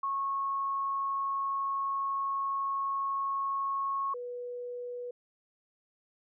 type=tone pair in turn; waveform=sine; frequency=1097 / 488.7 Hz; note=C#6 / B4; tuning=-18 / -18 cents; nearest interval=octave + major second; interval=1400 cents; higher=first; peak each=-29 / -36 dBFS; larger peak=first; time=0.03-4.14 / 4.14-5.11 s; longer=first; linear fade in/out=5 ms; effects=none